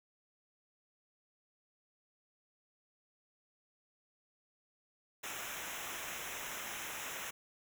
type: noise with comb filter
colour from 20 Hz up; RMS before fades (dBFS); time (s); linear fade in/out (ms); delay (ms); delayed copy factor
pink; -43; 5.23-7.31; 10; 0.22; -0.9
effects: none